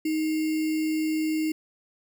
sine tone with sample-and-hold, 313.2 Hz, D#4, 11 cents sharp, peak -23 dBFS, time 0.05-1.52 s, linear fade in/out 5 ms, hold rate 2450 Hz, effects none

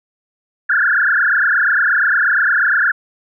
sine tone with frequency modulation, 1568 Hz, G6, in tune, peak -11 dBFS, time 0.69-2.92 s, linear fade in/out 10 ms, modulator 28.5 Hz, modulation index 6.4, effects none

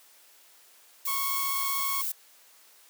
violet noise, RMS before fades -31 dBFS, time 1.05-2.12 s, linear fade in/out 5 ms
sawtooth tone with vibrato, 1100 Hz, C#6, 14 cents flat, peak -27 dBFS, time 1.07-2.02 s, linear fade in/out 10 ms, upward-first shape triangle, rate 16 Hz, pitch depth 12 cents each way
effects white hiss -57 dBFS RMS until 2.89 s + high-pass 400 Hz 12 dB/octave

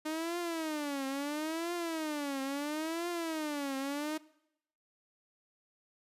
sawtooth tone with vibrato, 306 Hz, D#4, 29 cents flat, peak -30 dBFS, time 0.05-4.18 s, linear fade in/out 10 ms, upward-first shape triangle, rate 0.74 Hz, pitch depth 240 cents each way, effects noise-tail reverb RT60 0.8 s tail -21 dB re dry + resampled to 32000 Hz

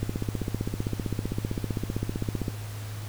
click train, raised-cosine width 3 ms, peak -15 dBFS, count 39, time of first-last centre 0.03-2.482 s, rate 15.5 Hz, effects added 105 Hz sine -34 dBFS peak until 3.08 s + pink hiss -44 dBFS RMS until 3.08 s

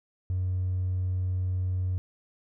sine tone with hard clipping, 92 Hz, F#2, 9 cents flat, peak -26 dBFS, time 0.3-1.98 s, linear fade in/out 0 ms, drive 1 dB, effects none

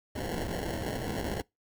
blue noise with sample-and-hold, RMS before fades -34 dBFS, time 0.15-1.42 s, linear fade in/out 10 ms, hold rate 1225 Hz, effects noise-tail reverb RT60 0.2 s tail -25 dB re dry

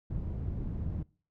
white low-pass noise, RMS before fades -35 dBFS, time 0.1-1.03 s, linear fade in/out 5 ms, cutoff 110 Hz, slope 12 dB/octave, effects noise-tail reverb RT60 0.4 s tail -23 dB re dry

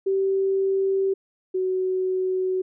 sine tone pair in turn, 387.1 / 372.9 Hz, G4 / F#4, -22 / +14 cents, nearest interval minor second, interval 64 cents, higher first, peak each -19 / -21 dBFS, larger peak first, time 0.06-1.14 / 1.54-2.62 s, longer neither, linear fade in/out 10 ms, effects none

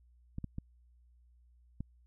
clicks, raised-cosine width 5 ms, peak -26 dBFS, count 4, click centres 0.384 / 0.443 / 0.584 / 1.806 s, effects added 60 Hz sine -61 dBFS peak until 2.06 s

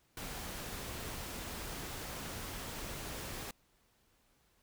pink noise, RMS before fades -43 dBFS, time 0.17-3.51 s, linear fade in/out 2 ms, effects pink hiss -72 dBFS RMS until 4.62 s

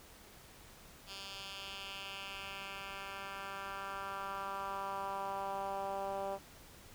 10% pulse tone with band-pass filter sweep, 196 Hz, G3, in tune, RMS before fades -42 dBFS, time 1.06-6.39 s, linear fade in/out 50 ms, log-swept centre 4100 to 630 Hz, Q 2, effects pink hiss -57 dBFS RMS until 6.94 s

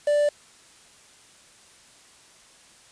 triangle tone with quantisation, 587.3 Hz, D5, in tune, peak -16 dBFS, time 0.07-0.29 s, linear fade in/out 5 ms, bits 6, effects white hiss -53 dBFS RMS until 2.91 s + resampled to 22050 Hz

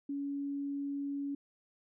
sine tone, 281.6 Hz, C#4, 27 cents sharp, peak -34 dBFS, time 0.09-1.35 s, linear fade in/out 5 ms, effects none

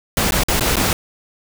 pink noise with dropouts, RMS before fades -17 dBFS, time 0.17-0.93 s, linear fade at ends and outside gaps 1 ms, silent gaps 0.308-0.321 / 0.435-0.484 / 0.596-0.608 / 0.757-0.767 s, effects none

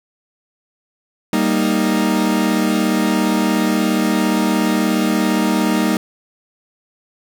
40% pulse chord, Eb major, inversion first, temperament equal, 196 / 233.1 / 311.1 Hz, G3 / Bb3 / Eb4, 0 / 0 / 0 cents, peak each -18 dBFS, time 1.33-5.97 s, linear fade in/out 2 ms, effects none

